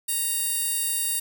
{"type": "tone with high-pass filter", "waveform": "15% pulse", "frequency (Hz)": 932.3, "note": "A#5", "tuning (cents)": 0, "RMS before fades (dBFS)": -26, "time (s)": [0.08, 1.2], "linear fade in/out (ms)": 10, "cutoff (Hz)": 8900, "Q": 0.79, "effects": []}